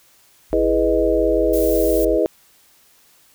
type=tone; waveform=sine; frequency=51.1 Hz; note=G#1; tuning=27 cents flat; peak=-25 dBFS; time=0.5-2.19 s; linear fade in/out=50 ms
type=chord; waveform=sine; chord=E major seventh; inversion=none; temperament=equal; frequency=329.6 / 415.3 / 493.9 / 622.3 Hz; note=E4 / G#4 / B4 / D#5; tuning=0 / 0 / 0 / 0 cents; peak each=-20 dBFS; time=0.53-2.26 s; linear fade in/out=0 ms
type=noise; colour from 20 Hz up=violet; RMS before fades=-29 dBFS; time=1.53-2.05 s; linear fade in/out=5 ms
effects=white hiss -54 dBFS RMS until 3.34 s